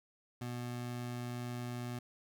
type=tone; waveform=25% pulse; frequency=121.9 Hz; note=B2; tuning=22 cents flat; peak=-35 dBFS; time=0.41-1.99 s; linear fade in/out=5 ms; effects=none